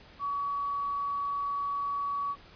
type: tone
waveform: sine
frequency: 1132 Hz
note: C#6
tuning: 36 cents sharp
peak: -29 dBFS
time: 0.19-2.36 s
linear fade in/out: 50 ms
effects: pink hiss -54 dBFS RMS until 2.55 s + resampled to 11025 Hz